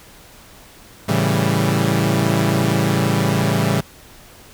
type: chord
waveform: sawtooth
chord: A dominant seventh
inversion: none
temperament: equal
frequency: 110 / 138.59 / 164.81 / 196 Hz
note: A2 / C#3 / E3 / G3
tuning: 0 / 0 / 0 / 0 cents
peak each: -17 dBFS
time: 1.08-3.81 s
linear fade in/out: 10 ms
effects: pink hiss -44 dBFS RMS until 4.53 s